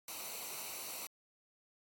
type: noise with comb filter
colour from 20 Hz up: white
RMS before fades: -44 dBFS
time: 0.08-1.07 s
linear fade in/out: 2 ms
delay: 0.59 ms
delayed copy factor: -0.65
effects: AAC 64 kbps